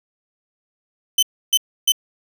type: tone bursts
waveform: sawtooth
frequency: 3051 Hz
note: G7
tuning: 48 cents flat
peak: -9 dBFS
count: 3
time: 1.18-1.921 s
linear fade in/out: 5 ms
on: 47 ms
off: 300 ms
effects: none